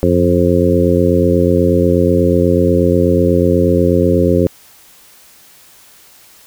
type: harmonic tone with a mistuned harmonic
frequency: 88.2 Hz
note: F2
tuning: 18 cents sharp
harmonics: 1 / 2 / 3 / 4 / 5 / 6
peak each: -16 / -16 / -16 / -16 / -16 / -16 dBFS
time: 0.03-4.47 s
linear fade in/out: 0 ms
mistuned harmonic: 1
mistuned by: +40 cents
effects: white hiss -44 dBFS RMS until 6.46 s